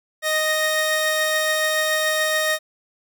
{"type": "tone pair together", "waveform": "sawtooth", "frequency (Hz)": [622.3, 1859.9], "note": ["D#5", "A#6"], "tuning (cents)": [0, -4], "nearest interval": "octave + perfect fifth", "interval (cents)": 1896, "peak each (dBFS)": -18, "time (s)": [0.22, 2.59], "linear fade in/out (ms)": 50, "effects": []}